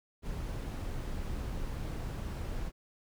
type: noise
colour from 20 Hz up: brown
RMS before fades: -37 dBFS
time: 0.22-2.72 s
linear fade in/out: 50 ms
effects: none